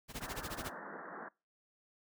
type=noise with tremolo; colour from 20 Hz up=pink; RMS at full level=-40 dBFS; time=0.08-0.72 s; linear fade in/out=50 ms; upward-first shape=sine; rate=14 Hz; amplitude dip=95%
type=band-pass noise; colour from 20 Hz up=white; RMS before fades=-47 dBFS; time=0.2-1.29 s; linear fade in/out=10 ms; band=160 to 1800 Hz; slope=96 dB/octave
effects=noise-tail reverb RT60 0.3 s tail -25 dB re dry